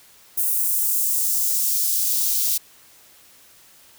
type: noise with high-pass filter sweep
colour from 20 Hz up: blue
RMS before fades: -21 dBFS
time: 0.37-2.58 s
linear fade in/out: 10 ms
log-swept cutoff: 10000 to 4000 Hz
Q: 1.1
effects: white hiss -51 dBFS RMS until 3.98 s